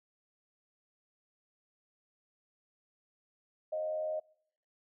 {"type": "tone with frequency modulation", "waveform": "sine", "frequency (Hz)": 622.3, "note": "D#5", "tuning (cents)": 0, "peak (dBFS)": -32, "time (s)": [3.72, 4.2], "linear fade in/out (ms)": 10, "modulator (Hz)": 89.2, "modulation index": 0.39, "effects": ["noise-tail reverb RT60 0.7 s tail -26 dB re dry"]}